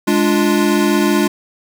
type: chord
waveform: square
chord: D diminished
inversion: second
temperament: equal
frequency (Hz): 207.7 / 293.7 / 349.2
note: Ab3 / D4 / F4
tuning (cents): 0 / 0 / 0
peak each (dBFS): -17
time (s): 0.07-1.28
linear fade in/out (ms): 10
effects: 8-bit